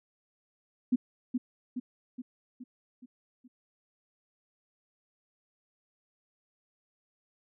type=tone with echo; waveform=sine; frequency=249.7 Hz; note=B3; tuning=19 cents sharp; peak=-21 dBFS; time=0.92-0.96 s; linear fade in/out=10 ms; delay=420 ms; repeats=6; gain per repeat=-5 dB; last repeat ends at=3.48 s; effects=none